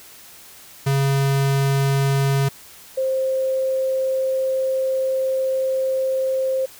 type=tone pair in turn; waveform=square / sine; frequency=137.6 / 526.5 Hz; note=C#3 / C5; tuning=-12 / +11 cents; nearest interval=octave + major seventh; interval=2323 cents; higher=second; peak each=-17 / -18 dBFS; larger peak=first; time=0.86-2.49 / 2.97-6.66 s; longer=second; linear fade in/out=10 ms; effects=white hiss -44 dBFS RMS until 6.79 s